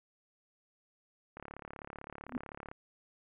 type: click train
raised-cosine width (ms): 0.5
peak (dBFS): -28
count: 49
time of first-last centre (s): 1.37-2.715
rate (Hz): 35.7
type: tone with exponential growth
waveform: sine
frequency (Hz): 247.8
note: B3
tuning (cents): +6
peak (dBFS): -28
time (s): 2.28-2.37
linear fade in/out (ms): 2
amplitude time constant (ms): 18
effects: low-pass 2000 Hz 12 dB/octave